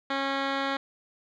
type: tone with low-pass filter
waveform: 10% pulse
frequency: 273.6 Hz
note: C#4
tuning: 23 cents flat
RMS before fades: -29 dBFS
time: 0.1-0.77 s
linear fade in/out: 5 ms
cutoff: 3000 Hz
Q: 2.6
effects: none